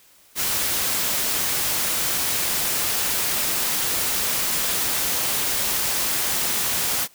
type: noise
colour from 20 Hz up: white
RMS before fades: -23 dBFS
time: 0.35-7.08 s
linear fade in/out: 50 ms
effects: white hiss -54 dBFS RMS until 7.14 s